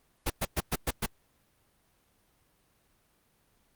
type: noise bursts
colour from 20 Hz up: pink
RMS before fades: -28 dBFS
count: 6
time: 0.26-1.062 s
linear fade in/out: 10 ms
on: 42 ms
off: 110 ms
effects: pink hiss -69 dBFS RMS until 3.75 s + Opus 32 kbps